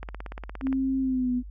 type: click train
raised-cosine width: 0.5 ms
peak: -22 dBFS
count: 13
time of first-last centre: 0.03-0.728 s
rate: 17.2 Hz
type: tone with pitch glide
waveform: sine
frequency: 265.7 to 247.9 Hz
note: C4 to B3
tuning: +27 to +7 cents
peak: -23 dBFS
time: 0.61-1.43 s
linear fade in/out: 50 ms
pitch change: -120 cents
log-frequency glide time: 1-1.32 s
effects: added 50 Hz sine -38 dBFS peak until 1.5 s